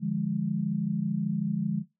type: chord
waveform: sine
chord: D diminished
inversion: none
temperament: equal with one note detuned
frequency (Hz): 149.31 / 174.61 / 207.7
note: D3 / F3 / Ab3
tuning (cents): +29 / 0 / 0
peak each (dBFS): -32 / -30 / -29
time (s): 0-1.84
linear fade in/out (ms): 50
effects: noise-tail reverb RT60 0.2 s tail -17 dB re dry